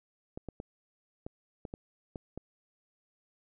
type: clicks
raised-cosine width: 2 ms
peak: -26 dBFS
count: 8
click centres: 0.375 / 0.487 / 0.601 / 1.265 / 1.652 / 1.739 / 2.158 / 2.376 s
effects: none